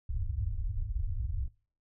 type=low-pass noise; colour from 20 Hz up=pink; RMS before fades=-33 dBFS; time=0.09-1.48 s; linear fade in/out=5 ms; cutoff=110 Hz; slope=96 dB/octave; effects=noise-tail reverb RT60 0.4 s tail -19 dB re dry